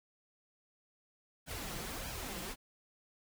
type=noise with flanger; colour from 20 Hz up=pink; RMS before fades=-42 dBFS; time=1.46-2.56 s; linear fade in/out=50 ms; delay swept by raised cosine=1.2 to 5.9 ms; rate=1.6 Hz; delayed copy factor=+0.7; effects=none